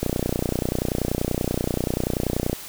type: click train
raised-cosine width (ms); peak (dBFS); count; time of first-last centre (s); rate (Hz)
2; -9; 77; 0.03-2.53; 30.4
effects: white hiss -38 dBFS RMS until 2.68 s